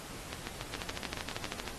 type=two click trains; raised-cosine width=0.2 ms; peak=-17 / -19 dBFS; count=13 / 9; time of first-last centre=0.74-1.677 / 0.33-1.454 s; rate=12.8 / 7.12 Hz; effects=pink hiss -46 dBFS RMS until 1.78 s + AAC 32 kbps